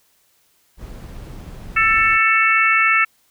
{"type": "noise", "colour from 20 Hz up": "brown", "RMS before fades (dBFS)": -34, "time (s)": [0.77, 2.19], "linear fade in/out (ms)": 50}
{"type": "harmonic tone", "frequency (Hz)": 443.3, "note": "A4", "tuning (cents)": 13, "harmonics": [3, 4, 5, 6], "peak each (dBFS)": [-17, -19, -17, -19], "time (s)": [1.76, 3.05], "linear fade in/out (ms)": 10}
{"effects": ["white hiss -60 dBFS RMS until 3.3 s"]}